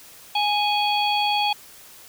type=harmonic tone with a mistuned harmonic; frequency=830.6 Hz; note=G#5; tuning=in tune; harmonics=1 / 3 / 4 / 5; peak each=-21 / -27 / -25 / -31 dBFS; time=0.35-1.53 s; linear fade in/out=5 ms; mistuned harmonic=5; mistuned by=+120 cents; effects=white hiss -46 dBFS RMS until 2.08 s